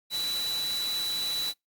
sine tone in noise, 3953 Hz, B7, 1 cent sharp, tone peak -28 dBFS, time 0.1-1.54 s, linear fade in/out 50 ms, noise white, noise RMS -37 dBFS, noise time 0.1-1.54 s, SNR +6 dB, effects noise-tail reverb RT60 0.2 s tail -26 dB re dry + Opus 48 kbps

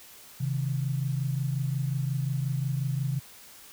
sine tone pair together, 132.1 / 157.7 Hz, C3 / D#3, +17 / +24 cents, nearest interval minor third, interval 307 cents, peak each -27 / -32 dBFS, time 0.4-3.2 s, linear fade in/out 10 ms, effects white hiss -50 dBFS RMS until 3.72 s

